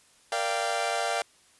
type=chord; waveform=sawtooth; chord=G minor seventh; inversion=first; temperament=equal with one note detuned; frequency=466.2 / 587.3 / 690.8 / 784 Hz; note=Bb4 / D5 / F5 / G5; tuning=0 / 0 / -19 / 0 cents; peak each=-32 / -29 / -26 / -28 dBFS; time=0.32-1.22 s; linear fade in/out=2 ms; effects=white hiss -60 dBFS RMS until 1.59 s + resampled to 24000 Hz